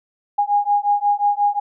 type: beating tone pair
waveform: sine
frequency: 817 / 822.6 Hz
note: G#5 / G#5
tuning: -29 / -17 cents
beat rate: 5.6 Hz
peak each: -18 / -18 dBFS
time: 0.38-1.6 s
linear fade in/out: 10 ms
effects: none